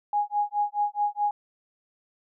sine tone with tremolo, 827 Hz, G#5, 8 cents flat, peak -20 dBFS, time 0.13-1.31 s, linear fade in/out 2 ms, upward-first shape sine, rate 4.7 Hz, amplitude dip 100%, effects none

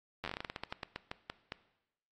slowing click train, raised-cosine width 0.3 ms, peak -22 dBFS, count 19, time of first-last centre 0.24-1.521 s, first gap 10 ms, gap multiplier 1.2, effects noise-tail reverb RT60 0.9 s tail -18 dB re dry + AAC 32 kbps

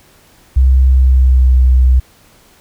sine tone with pitch glide, 65.1 to 63.54 Hz, C2 to B1, -8 to +50 cents, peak -5 dBFS, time 0.56-2 s, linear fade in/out 10 ms, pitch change -42 cents, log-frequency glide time 0.9-1.53 s, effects pink hiss -47 dBFS RMS until 2.6 s

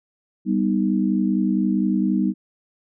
sine chord, G augmented, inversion none, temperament equal, 196 / 246.9 / 311.1 Hz, G3 / B3 / D#4, 0 / 0 / 0 cents, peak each -20 / -23 / -23 dBFS, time 0.45-2.34 s, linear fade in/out 50 ms, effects none

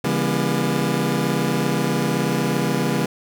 25% pulse chord, C# diminished seventh, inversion none, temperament just, 138.59 / 166.31 / 199.57 / 239.5 Hz, C#3 / E3 / G3 / Bb3, 0 / +16 / +31 / +47 cents, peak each -21 dBFS, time 0.04-3.06 s, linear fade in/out 5 ms, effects none

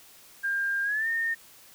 sine tone with pitch glide, 1601 to 1828.5 Hz, G6 to A#6, +36 to -34 cents, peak -25 dBFS, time 0.43-1.35 s, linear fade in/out 20 ms, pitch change +230 cents, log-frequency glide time 0.83-1.08 s, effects white hiss -53 dBFS RMS until 1.74 s

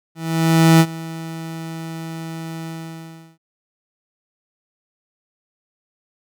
30% pulse tone with ADSR envelope, 163.1 Hz, E3, 18 cents flat, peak -5 dBFS, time 0.15-3.38 s, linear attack 650 ms, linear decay 57 ms, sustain -20 dB, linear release 710 ms, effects none

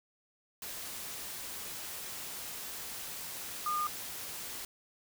sine tone in noise, 1216 Hz, D#6, 40 cents flat, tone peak -30 dBFS, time 3.66-3.87 s, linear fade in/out 2 ms, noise white, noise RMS -42 dBFS, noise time 0.62-4.65 s, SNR +9 dB, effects none

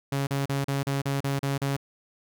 sawtooth tone bursts, 138.59 Hz, C#3, in tune, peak -21 dBFS, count 9, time 0.12-1.766 s, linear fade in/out 5 ms, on 150 ms, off 37 ms, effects none

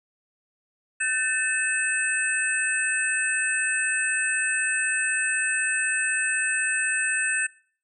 sine tone cluster, 1528 / 1780 / 2604 / 8140 Hz, G6 / A6 / E7 / C9, -45 / +20 / -22 / -49 cents, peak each -28 dBFS, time 1-7.47 s, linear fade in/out 10 ms, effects noise-tail reverb RT60 0.5 s tail -22 dB re dry

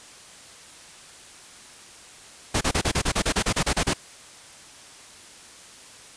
pink noise bursts, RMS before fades -22 dBFS, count 14, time 2.54-3.937 s, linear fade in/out 10 ms, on 71 ms, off 31 ms, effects white hiss -46 dBFS RMS until 6.16 s + resampled to 22050 Hz

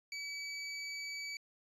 25% pulse tone, 2288 Hz, D7, 46 cents flat, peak -36 dBFS, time 0.12-1.37 s, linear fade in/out 2 ms, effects resampled to 24000 Hz

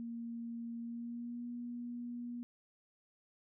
sine tone with pitch glide, 233.1 to 240.6 Hz, A#3 to B3, 0 to -45 cents, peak -40 dBFS, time 0-2.43 s, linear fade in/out 0 ms, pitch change +55 cents, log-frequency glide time 0.8-1.46 s, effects none

